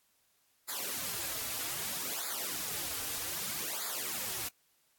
white noise with flanger, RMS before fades -37 dBFS, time 0.68-4.49 s, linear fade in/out 10 ms, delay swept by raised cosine 0.34 to 5.54 ms, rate 0.63 Hz, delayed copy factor -0.9, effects white hiss -72 dBFS RMS until 4.98 s + AAC 64 kbps

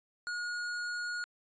square tone, 1441 Hz, F#6, 46 cents flat, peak -35 dBFS, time 0.27-1.24 s, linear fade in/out 0 ms, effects resampled to 16000 Hz

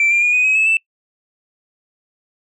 sine tone with pitch steps, 2339 / 2388 / 2438 / 2490 / 2542 / 2595 / 2650 Hz, D7 / D7 / D#7 / D#7 / D#7 / E7 / E7, -8 / +28 / -36 / +1 / +36 / -28 / +9 cents, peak -10 dBFS, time 0-0.77 s, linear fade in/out 2 ms, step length 110 ms, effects noise-tail reverb RT60 0.1 s tail -24 dB re dry + tanh soft clip ceiling -9 dBFS

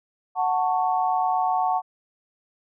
sine chord, F# minor, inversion none, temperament just, 740 / 888 / 1110 Hz, F#5 / A5 / C#6, 0 / +16 / +2 cents, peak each -22 / -25 / -28 dBFS, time 0.35-1.82 s, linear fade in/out 50 ms, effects none

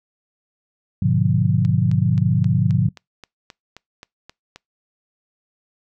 sine chord, G# diminished seventh, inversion none, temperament just, 103.83 / 124.59 / 149.51 / 179.41 Hz, G#2 / B2 / D3 / F3, 0 / +16 / +31 / +47 cents, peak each -20 dBFS, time 1.02-2.89 s, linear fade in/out 5 ms
click train, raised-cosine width 0.2 ms, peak -21 dBFS, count 12, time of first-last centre 1.65-4.56 s, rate 3.78 Hz
effects noise-tail reverb RT60 0.2 s tail -26 dB re dry

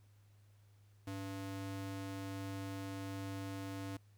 square ring-modulated tone, 195.2 Hz, G3, 7 cents flat, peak -39 dBFS, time 1.07-3.97 s, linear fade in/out 5 ms, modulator 91.9 Hz, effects added 102 Hz sine -62 dBFS peak until 4.17 s + pink hiss -75 dBFS RMS until 4.17 s

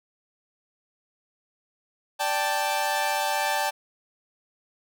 sawtooth chord, D suspended fourth, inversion none, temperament equal, 587.3 / 784 / 880 Hz, D5 / G5 / A5, 0 / 0 / 0 cents, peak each -27 / -24 / -23 dBFS, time 2.19-3.71 s, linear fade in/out 20 ms, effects none

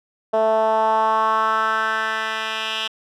10% pulse tone with band-pass filter sweep, 220 Hz, A3, in tune, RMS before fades -20 dBFS, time 0.33-2.88 s, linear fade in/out 10 ms, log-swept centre 610 to 2900 Hz, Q 3.1, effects none

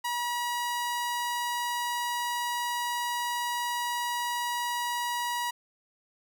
sawtooth tone, 963 Hz, B5, 44 cents flat, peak -25 dBFS, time 0.04-5.51 s, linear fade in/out 10 ms, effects none

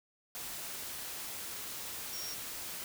sine tone in noise, 5588 Hz, F8, in tune, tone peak -41 dBFS, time 2.13-2.34 s, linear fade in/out 0 ms, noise white, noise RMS -42 dBFS, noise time 0.35-2.84 s, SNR -2 dB, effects none

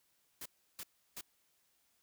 white noise bursts, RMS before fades -45 dBFS, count 3, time 0.41-1.211 s, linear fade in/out 5 ms, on 47 ms, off 330 ms, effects white hiss -75 dBFS RMS until 2.02 s

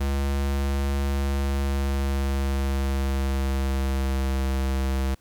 square tone with pitch glide, 69.3 to 66.71 Hz, C#2 to C2, 0 to +34 cents, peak -23 dBFS, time 0-5.15 s, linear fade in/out 10 ms, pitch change -66 cents, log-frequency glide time 1.3-4.43 s, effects pink hiss -61 dBFS RMS until 5.2 s

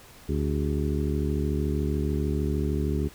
harmonic tone with a mistuned harmonic, 73.42 Hz, D2, in tune, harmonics 1 / 2 / 3 / 4 / 5 / 6, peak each -27 / -30 / -32 / -33 / -34 / -35 dBFS, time 0.28-3.09 s, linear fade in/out 20 ms, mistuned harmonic 6, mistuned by -110 cents, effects pink hiss -50 dBFS RMS until 3.14 s

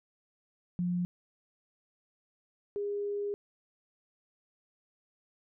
sine tone pair in turn, 177.2 / 407.8 Hz, F3 / G#4, +25 / -32 cents, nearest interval octave + major second, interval 1443 cents, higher second, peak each -28 / -31 dBFS, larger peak first, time 0.79-1.05 / 2.76-3.34 s, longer second, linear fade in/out 0 ms, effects none

